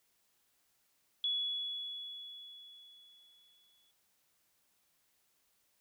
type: tone with exponential decay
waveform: sine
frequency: 3389 Hz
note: G#7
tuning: 34 cents sharp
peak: -30 dBFS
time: 1.24-3.91 s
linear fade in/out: 1 ms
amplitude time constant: 580 ms
effects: white hiss -75 dBFS RMS until 5.8 s